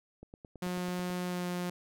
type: click train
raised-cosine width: 2 ms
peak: -34 dBFS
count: 9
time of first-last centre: 0.23-1.102 s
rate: 9.17 Hz
type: tone with pitch glide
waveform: sawtooth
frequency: 179.7 to 177.84 Hz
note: F3 to F3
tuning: +50 to +32 cents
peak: -29 dBFS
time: 0.62-1.7 s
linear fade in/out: 5 ms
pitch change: -18 cents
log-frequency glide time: 1.24-1.46 s
effects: none